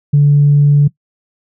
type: tone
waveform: sine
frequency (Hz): 144.7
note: D3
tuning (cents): -25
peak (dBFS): -4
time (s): 0.13-0.88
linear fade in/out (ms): 10
effects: noise-tail reverb RT60 0.1 s tail -20 dB re dry + tanh soft clip ceiling -1 dBFS